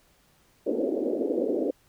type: band-pass noise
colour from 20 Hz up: pink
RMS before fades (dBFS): -27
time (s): 0.66-1.71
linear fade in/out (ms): 10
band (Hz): 260 to 560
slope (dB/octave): 48
effects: pink hiss -63 dBFS RMS until 1.88 s